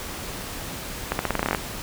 accelerating click train, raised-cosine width 0.5 ms, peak -7 dBFS, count 12, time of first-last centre 1.12-1.548 s, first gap 71 ms, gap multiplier 0.87, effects pink hiss -34 dBFS RMS until 1.82 s

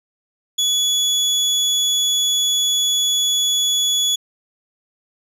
30% pulse tone, 3400 Hz, G#7, 40 cents sharp, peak -13 dBFS, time 0.58-4.16 s, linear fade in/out 10 ms, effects resampled to 32000 Hz

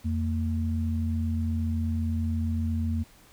sine tone pair together, 85.44 / 228.1 Hz, F2 / A#3, -37 / -37 cents, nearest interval octave + perfect fourth, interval 1700 cents, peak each -26 / -30 dBFS, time 0.04-3.04 s, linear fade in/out 20 ms, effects pink hiss -56 dBFS RMS until 3.32 s

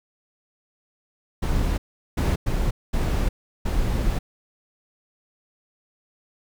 brown noise bursts at uneven times, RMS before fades -22 dBFS, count 5, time 1.42-1.78 / 2.17-2.36 / 2.46-2.71 / 2.93-3.29 / 3.65-4.19 s, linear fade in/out 10 ms, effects none

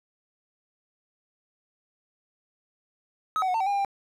triangle tone with pitch steps, 1275 / 754 / 732 / 899 / 765 / 809 / 800 / 793 Hz, D#6 / F#5 / F#5 / A5 / G5 / G#5 / G5 / G5, +42 / +32 / -19 / +37 / -42 / -46 / +35 / +20 cents, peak -21 dBFS, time 3.36-3.848 s, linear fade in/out 0 ms, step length 61 ms, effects none

